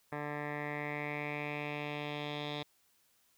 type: tone with low-pass filter sweep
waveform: 10% pulse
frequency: 147.5 Hz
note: D3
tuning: 8 cents sharp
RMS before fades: -39 dBFS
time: 0.12-2.63 s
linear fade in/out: 5 ms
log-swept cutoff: 1600 to 3600 Hz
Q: 4.3
effects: white hiss -71 dBFS RMS until 3.37 s